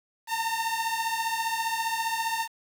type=beating tone pair; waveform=sawtooth; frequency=900 / 915 Hz; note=A5 / A#5; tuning=+39 / -32 cents; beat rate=15 Hz; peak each=-26 dBFS; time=0.27-2.48 s; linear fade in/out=50 ms; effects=8-bit